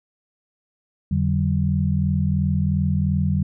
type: tone cluster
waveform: sine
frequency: 86.5 / 146.7 / 189.5 Hz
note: F2 / D3 / F#3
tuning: -16 / -2 / +42 cents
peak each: -22 dBFS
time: 1.11-3.43 s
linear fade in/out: 5 ms
effects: none